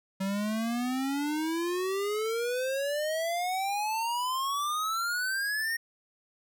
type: exponential sweep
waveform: square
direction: up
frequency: 190.2 to 1864.7 Hz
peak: -29 dBFS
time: 0.2-5.77 s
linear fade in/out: 10 ms
effects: none